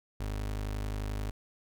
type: tone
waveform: 30% pulse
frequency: 51.4 Hz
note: G#1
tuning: 17 cents flat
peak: -30 dBFS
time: 0.2-1.31 s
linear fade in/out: 5 ms
effects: none